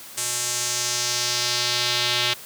square tone with band-pass filter sweep, 121.6 Hz, B2, 26 cents flat, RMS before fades -24 dBFS, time 0.17-2.34 s, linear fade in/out 10 ms, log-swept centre 8200 to 3500 Hz, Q 2, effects white hiss -41 dBFS RMS until 2.45 s + high-pass 80 Hz 12 dB/octave

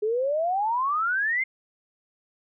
sine exponential sweep, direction up, 413.3 to 2139 Hz, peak -22 dBFS, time 0.02-1.44 s, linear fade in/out 10 ms, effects none

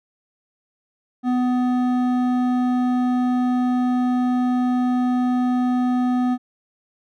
sine tone with hard clipping, 249.5 Hz, B3, 18 cents sharp, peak -19 dBFS, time 1.23-6.38 s, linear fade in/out 50 ms, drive 10 dB, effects none

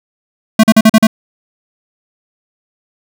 square tone bursts, 220 Hz, A3, in tune, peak -3 dBFS, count 6, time 0.59-1.07 s, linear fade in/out 5 ms, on 45 ms, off 42 ms, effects none

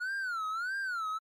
triangle tone with vibrato, 1424 Hz, F6, 33 cents sharp, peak -30 dBFS, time 0-1.19 s, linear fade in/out 20 ms, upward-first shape sine, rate 1.6 Hz, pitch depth 200 cents each way, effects MP3 64 kbps

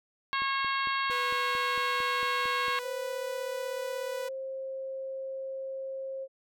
harmonic tone, 545 Hz, C#5, 29 cents flat, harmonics 2 / 3 / 4 / 5 / 6 / 7 / 8, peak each -30 / -34 / -36 / -38 / -40 / -41 / -42 dBFS, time 0.33-2.79 s, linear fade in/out 0 ms
click train, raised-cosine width 2 ms, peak -33 dBFS, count 11, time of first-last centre 0.42-2.682 s, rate 4.42 Hz
sawtooth tone, 493.9 Hz, B4, in tune, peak -32 dBFS, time 1.1-4.29 s, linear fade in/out 10 ms
sine tone with pitch glide, 530 to 534.6 Hz, C5 to C5, +22 to +37 cents, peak -34 dBFS, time 2.82-6.28 s, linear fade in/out 50 ms, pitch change +15 cents, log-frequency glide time 3.51-6.13 s
effects none

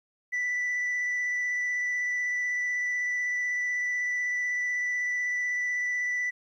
sine tone with vibrato, 1975.5 Hz, B6, in tune, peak -24 dBFS, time 0.32-6.31 s, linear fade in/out 20 ms, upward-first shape sine, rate 16 Hz, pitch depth 10 cents each way, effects tanh soft clip ceiling -25 dBFS + 11-bit

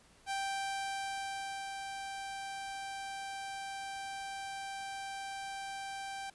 sawtooth tone with ADSR envelope, 784 Hz, G5, in tune, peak -30 dBFS, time 0.26-6.3 s, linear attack 47 ms, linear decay 1400 ms, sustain -6 dB, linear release 4 ms, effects pink hiss -63 dBFS RMS until 6.34 s + resampled to 24000 Hz

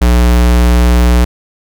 square tone, 60.1 Hz, B1, 46 cents flat, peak -6 dBFS, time 0.01-1.25 s, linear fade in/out 10 ms, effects none

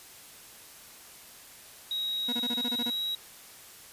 triangle tone with pitch glide, 3810 to 3845 Hz, A#7 to B7, +37 to -47 cents, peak -28 dBFS, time 1.91-3.15 s, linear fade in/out 2 ms, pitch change +16 cents, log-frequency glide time 2.57-2.96 s
40% pulse tone bursts, 240.6 Hz, B3, 45 cents flat, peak -31 dBFS, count 9, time 2.28-2.904 s, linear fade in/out 10 ms, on 48 ms, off 24 ms
effects white hiss -50 dBFS RMS until 3.92 s + resampled to 32000 Hz

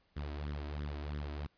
sawtooth tone with flanger, 73.42 Hz, D2, in tune, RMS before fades -40 dBFS, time 0.16-1.47 s, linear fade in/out 10 ms, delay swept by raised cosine 0.56 to 3.16 ms, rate 3 Hz, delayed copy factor +0.65, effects pink hiss -73 dBFS RMS until 1.57 s + resampled to 11025 Hz

